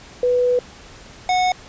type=tone pair in turn; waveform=sine / square; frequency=493.9 / 733.6 Hz; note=B4 / F#5; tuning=0 / -15 cents; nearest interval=perfect fifth; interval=685 cents; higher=second; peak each=-14 / -16 dBFS; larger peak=first; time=0.23-0.59 / 1.29-1.52 s; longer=first; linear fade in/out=2 ms; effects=pink hiss -42 dBFS RMS until 1.68 s + resampled to 16000 Hz